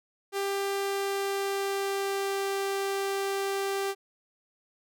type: tone with pitch glide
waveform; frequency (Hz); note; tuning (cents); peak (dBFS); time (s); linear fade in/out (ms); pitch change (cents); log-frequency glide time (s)
sawtooth; 395.8 to 393.1; G4 to G4; +17 to +5; -24; 0.32-3.95; 50; -12; 0.75-2.53
effects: none